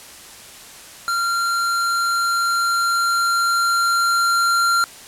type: tone with level ramp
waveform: square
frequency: 1381 Hz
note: F6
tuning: 20 cents flat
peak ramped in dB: -19 to -15 dBFS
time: 1.08-4.84 s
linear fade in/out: 0 ms
effects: white hiss -40 dBFS RMS until 5.07 s + low-pass 11000 Hz 12 dB/octave